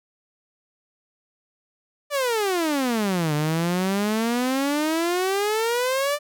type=exponential two-way sweep; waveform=sawtooth; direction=down then up; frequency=596 to 146.8 to 596 Hz; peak=-17 dBFS; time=2.1-6.19 s; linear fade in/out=50 ms; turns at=3.34 s; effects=none